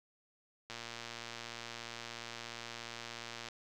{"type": "click train", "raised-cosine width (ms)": 0.2, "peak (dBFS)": -26, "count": 327, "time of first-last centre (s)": [0.7, 3.486], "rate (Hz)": 117, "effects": []}